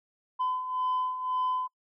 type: beating tone pair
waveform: sine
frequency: 1013 / 1014.9 Hz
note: B5 / B5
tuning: +44 / +47 cents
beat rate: 1.9 Hz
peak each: -33 / -27 dBFS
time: 0.39-1.68 s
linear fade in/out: 20 ms
effects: noise-tail reverb RT60 0.1 s tail -26 dB re dry + tanh soft clip ceiling -23 dBFS